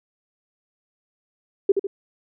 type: tone with echo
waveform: sine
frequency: 394.7 Hz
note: G4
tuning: 12 cents sharp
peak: -11 dBFS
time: 1.69-1.72 s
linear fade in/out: 5 ms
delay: 75 ms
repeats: 2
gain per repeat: -6 dB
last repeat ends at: 1.87 s
effects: none